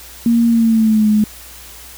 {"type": "tone with pitch glide", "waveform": "sine", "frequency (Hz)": [233.1, 212.5], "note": ["A#3", "G#3"], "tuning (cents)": [0, 40], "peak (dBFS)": -9, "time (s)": [0.26, 1.24], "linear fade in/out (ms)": 2, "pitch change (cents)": -160, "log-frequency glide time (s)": [0.48, 1.08], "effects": ["added 60 Hz sine -42 dBFS peak until 1.97 s", "white hiss -37 dBFS RMS until 1.97 s"]}